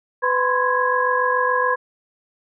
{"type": "tone cluster", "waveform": "sine", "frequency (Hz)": [501, 1011, 1058, 1658], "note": ["B4", "B5", "C6", "G#6"], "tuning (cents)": [25, 40, 19, -3], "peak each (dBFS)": -22, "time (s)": [0.22, 1.76], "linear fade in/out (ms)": 20, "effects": []}